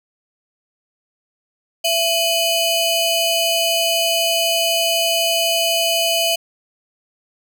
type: ring-modulated tone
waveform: sawtooth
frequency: 1828 Hz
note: A#6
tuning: 34 cents flat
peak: -9 dBFS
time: 1.84-6.36 s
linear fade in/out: 10 ms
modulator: 1160 Hz
effects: none